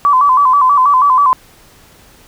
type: tone with vibrato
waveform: sine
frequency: 1084 Hz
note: C#6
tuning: 39 cents flat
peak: -6 dBFS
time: 0.05-1.33 s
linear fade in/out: 0 ms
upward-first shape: square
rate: 6.2 Hz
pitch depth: 100 cents each way
effects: pink hiss -44 dBFS RMS until 2.27 s